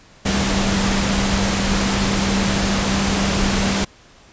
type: tone in noise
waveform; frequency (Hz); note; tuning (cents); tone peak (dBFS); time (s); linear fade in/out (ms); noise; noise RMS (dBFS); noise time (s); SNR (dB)
sine; 196.4; G3; +4; -20; 0.25-3.85; 10; pink; -20; 0.25-3.85; -3
effects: pink hiss -48 dBFS RMS until 4.32 s + resampled to 16000 Hz